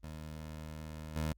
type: tone with level steps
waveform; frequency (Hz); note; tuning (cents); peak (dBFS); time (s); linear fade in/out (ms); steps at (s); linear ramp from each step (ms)
20% pulse; 77.78; D#2; 0; -38 / -28; 0.03-1.33; 10; 1.16; 5
effects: added 50 Hz sine -61 dBFS peak until 1.37 s + Opus 32 kbps